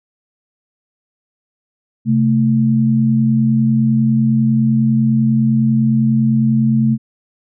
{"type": "tone pair together", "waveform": "sine", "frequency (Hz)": [131.94, 221.9], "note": ["C3", "A3"], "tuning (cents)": [15, 15], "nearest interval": "major sixth", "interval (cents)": 900, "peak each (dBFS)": [-15, -12], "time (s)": [2.05, 6.98], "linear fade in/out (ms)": 50, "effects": []}